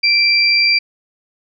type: tone pair together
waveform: sine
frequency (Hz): 2349 / 4739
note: D7 / D8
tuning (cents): 0 / +15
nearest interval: octave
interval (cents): 1215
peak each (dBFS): -13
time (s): 0.03-0.79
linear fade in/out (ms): 10
effects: none